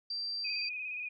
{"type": "tone", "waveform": "sine", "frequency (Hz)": 4699, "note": "D8", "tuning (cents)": 0, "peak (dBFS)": -34, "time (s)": [0.1, 0.69], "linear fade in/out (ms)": 5}
{"type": "tone with vibrato", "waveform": "sine", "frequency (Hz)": 2489, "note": "D#7", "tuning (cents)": 0, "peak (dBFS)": -36, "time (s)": [0.44, 1.09], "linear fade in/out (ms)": 10, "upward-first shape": "square", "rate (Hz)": 17, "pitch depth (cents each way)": 31}
{"effects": []}